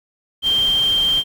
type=tone in noise; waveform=sine; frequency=3162 Hz; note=G7; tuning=14 cents sharp; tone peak=-14 dBFS; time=0.42-1.24 s; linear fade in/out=50 ms; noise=pink; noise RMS=-32 dBFS; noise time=0.42-1.24 s; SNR=+15 dB; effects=none